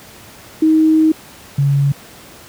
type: tone pair in turn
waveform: sine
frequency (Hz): 315.4 / 140.49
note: D#4 / C#3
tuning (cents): +24 / +24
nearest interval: octave + major second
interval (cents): 1400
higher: first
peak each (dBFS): -8 / -10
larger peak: first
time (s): 0.62-1.12 / 1.58-1.92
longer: first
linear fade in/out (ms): 5
effects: pink hiss -39 dBFS RMS until 2.48 s + high-pass 80 Hz 12 dB/octave